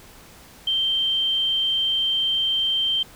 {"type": "tone", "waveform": "sine", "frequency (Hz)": 3136, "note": "G7", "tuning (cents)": 0, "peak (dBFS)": -19, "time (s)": [0.67, 3.03], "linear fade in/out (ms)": 5, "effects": ["pink hiss -47 dBFS RMS until 3.15 s"]}